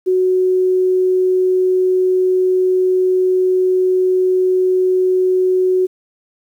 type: tone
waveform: sine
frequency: 370 Hz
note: F#4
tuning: in tune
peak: -11 dBFS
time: 0.06-5.87 s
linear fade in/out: 20 ms
effects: 8-bit